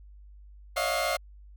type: tone cluster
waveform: 30% pulse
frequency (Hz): 556 / 618 / 669 / 718 / 2113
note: C#5 / D#5 / E5 / F5 / C7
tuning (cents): +5 / -12 / +25 / +48 / +16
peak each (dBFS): -30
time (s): 0.76-1.17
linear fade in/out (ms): 10
effects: added 50 Hz sine -47 dBFS peak until 1.56 s